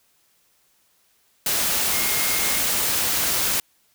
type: tone in noise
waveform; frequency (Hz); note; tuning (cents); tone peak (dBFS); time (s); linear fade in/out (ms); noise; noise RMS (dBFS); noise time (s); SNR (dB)
sine; 2136; C7; +35; -31; 1.92-2.58; 2; white; -22; 1.46-3.6; -12
effects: white hiss -63 dBFS RMS until 3.94 s